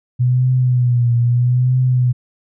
sine tone with vibrato, 123.47 Hz, B2, in tune, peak -11 dBFS, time 0.19-2.13 s, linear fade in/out 20 ms, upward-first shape triangle, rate 0.78 Hz, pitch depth 72 cents each way, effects none

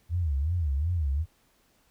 sine tone with vibrato, 77.78 Hz, D#2, in tune, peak -24 dBFS, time 0.09-1.26 s, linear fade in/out 50 ms, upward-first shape sine, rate 2.7 Hz, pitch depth 240 cents each way, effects pink hiss -66 dBFS RMS until 1.9 s

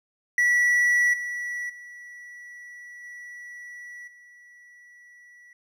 triangle tone with level steps, 1947 Hz, B6, 25 cents flat, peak -16 / -27 / -39 / -37 / -47 dBFS, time 0.38-5.53 s, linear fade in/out 2 ms, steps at 1.13 / 1.69 / 3.03 / 4.07 s, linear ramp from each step 10 ms, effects none

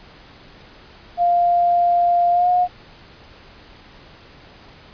sine tone with pitch glide, 698.5 to 719 Hz, F5 to F#5, 0 to -50 cents, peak -13 dBFS, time 1.17-2.68 s, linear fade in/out 50 ms, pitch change +50 cents, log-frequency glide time 2.31-2.49 s, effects pink hiss -45 dBFS RMS until 4.93 s + resampled to 11025 Hz

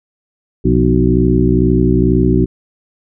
harmonic tone with a mistuned harmonic, 62.2 Hz, B1, 13 cents sharp, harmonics 1 / 2 / 3 / 4 / 5 / 6, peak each -16 / -16 / -16 / -16 / -16 / -16 dBFS, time 0.64-2.46 s, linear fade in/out 20 ms, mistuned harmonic 3, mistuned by -89 cents, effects none

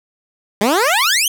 15% pulse exponential sweep, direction up, 193.7 to 3244 Hz, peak -6 dBFS, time 0.61-1.28 s, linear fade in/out 2 ms, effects none

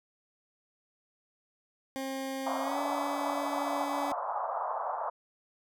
20% pulse tone with pitch glide, 267.6 to 285.2 Hz, C4 to C#4, +39 to +49 cents, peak -29 dBFS, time 1.96-4.12 s, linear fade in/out 0 ms, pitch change +110 cents, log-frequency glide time 2.61-2.79 s
pink band-pass noise, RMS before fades -34 dBFS, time 2.46-5.1 s, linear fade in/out 10 ms, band 610 to 1200 Hz, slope 48 dB/octave
effects none

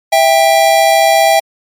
square tone pair together, 658 / 792.6 Hz, E5 / G5, -3 / +19 cents, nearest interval minor third, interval 322 cents, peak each -10 dBFS, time 0.12-1.4 s, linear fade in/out 10 ms, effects MP3 64 kbps

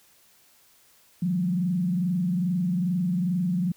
sine tone with frequency modulation, 178.9 Hz, F3, 42 cents sharp, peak -22 dBFS, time 1.22-3.72 s, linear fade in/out 5 ms, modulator 22.4 Hz, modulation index 0.68, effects white hiss -59 dBFS RMS until 3.76 s

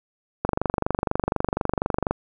click train, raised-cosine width 1 ms, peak -7 dBFS, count 41, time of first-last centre 0.45-2.11 s, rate 24.1 Hz, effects none

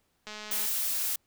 click train, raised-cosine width 0.2 ms, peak -24 dBFS, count 83, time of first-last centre 0.27-0.657 s, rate 212 Hz
blue noise, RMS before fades -30 dBFS, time 0.51-1.16 s, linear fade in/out 5 ms
effects pink hiss -73 dBFS RMS until 1.26 s

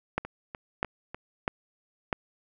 two click trains, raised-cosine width 0.5 ms, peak -22 / -11 dBFS, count 4 / 4, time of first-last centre 0.25-1.146 / 0.18-2.128 s, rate 3.35 / 1.54 Hz, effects none

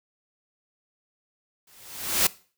white noise with exponential growth, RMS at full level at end -18 dBFS, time 1.67-2.27 s, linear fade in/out 5 ms, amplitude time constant 130 ms, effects noise-tail reverb RT60 0.4 s tail -20 dB re dry

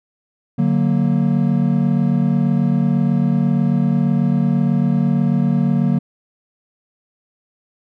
triangle chord, D augmented, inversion none, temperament equal, 146.83 / 185 / 233.1 Hz, D3 / F#3 / A#3, 0 / 0 / 0 cents, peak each -16 dBFS, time 0.58-5.99 s, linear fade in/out 10 ms, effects none

